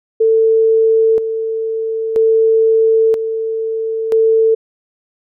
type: tone with tremolo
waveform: sine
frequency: 446.2 Hz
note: A4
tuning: 24 cents sharp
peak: -8 dBFS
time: 0.2-4.55 s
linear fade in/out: 10 ms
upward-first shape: square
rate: 0.51 Hz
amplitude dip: 60%
effects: none